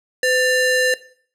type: ring-modulated tone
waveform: square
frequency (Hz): 1143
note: D6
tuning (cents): -47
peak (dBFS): -13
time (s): 0.23-0.94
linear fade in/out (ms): 2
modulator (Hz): 635
effects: noise-tail reverb RT60 0.5 s tail -17 dB re dry + low-pass 11000 Hz 12 dB/octave